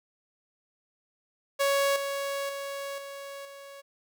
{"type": "tone with level steps", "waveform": "sawtooth", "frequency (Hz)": 557, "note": "C#5", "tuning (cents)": 8, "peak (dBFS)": [-19, -26, -30, -35, -40], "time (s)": [1.59, 3.82], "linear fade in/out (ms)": 20, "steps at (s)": [1.96, 2.49, 2.98, 3.45], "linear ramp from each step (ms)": 2, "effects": []}